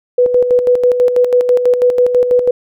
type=tone with tremolo; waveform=sine; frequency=493.9 Hz; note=B4; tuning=in tune; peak=-6 dBFS; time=0.18-2.51 s; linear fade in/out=5 ms; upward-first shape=square; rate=6.1 Hz; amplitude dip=55%; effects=none